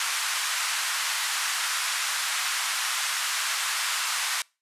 pink band-pass noise, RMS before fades -28 dBFS, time 0-4.42 s, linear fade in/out 2 ms, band 1100 to 11000 Hz, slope 24 dB/octave, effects noise-tail reverb RT60 0.3 s tail -26 dB re dry + resampled to 32000 Hz

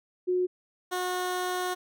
sine / 15% pulse tone pair in turn, 363.4 / 363.4 Hz, F#4 / F#4, -31 / -31 cents, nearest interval unison, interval 0 cents, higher neither, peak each -23 / -22 dBFS, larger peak second, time 0.27-0.47 / 0.91-1.75 s, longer second, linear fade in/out 20 ms, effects none

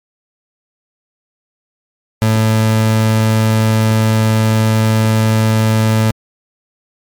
30% pulse tone, 110 Hz, A2, in tune, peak -7 dBFS, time 2.22-6.11 s, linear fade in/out 0 ms, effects MP3 96 kbps

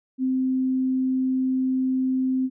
sine tone, 259.8 Hz, C4, 12 cents flat, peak -20 dBFS, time 0.18-2.5 s, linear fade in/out 50 ms, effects none

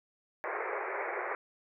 pink band-pass noise, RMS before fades -36 dBFS, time 0.44-1.35 s, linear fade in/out 0 ms, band 360 to 2300 Hz, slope 96 dB/octave, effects none

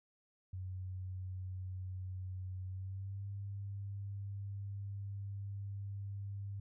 sine tone with pitch glide, 93 to 99.67 Hz, F#2 to G2, +9 to +29 cents, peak -40 dBFS, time 0.53-6.6 s, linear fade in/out 5 ms, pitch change +120 cents, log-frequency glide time 2.65-3.26 s, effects none

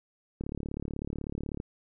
click train, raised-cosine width 3 ms, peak -22 dBFS, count 44, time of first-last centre 0.41-1.601 s, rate 36.1 Hz, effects none

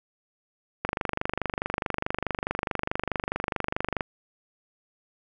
click train, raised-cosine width 0.5 ms, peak -11 dBFS, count 79, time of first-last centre 0.85-4.008 s, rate 24.7 Hz, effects none

